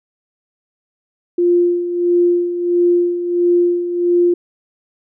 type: tone with tremolo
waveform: sine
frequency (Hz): 350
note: F4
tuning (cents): +4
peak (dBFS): -9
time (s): 1.38-4.34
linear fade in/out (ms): 5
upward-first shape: sine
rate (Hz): 1.5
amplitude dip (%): 65
effects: none